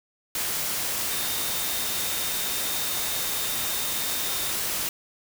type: tone in noise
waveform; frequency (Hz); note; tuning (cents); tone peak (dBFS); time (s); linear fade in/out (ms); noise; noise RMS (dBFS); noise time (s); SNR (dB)
sine; 3663; A#7; -31; -36; 1.11-4.52; 2; white; -28; 0.35-4.89; -11
effects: none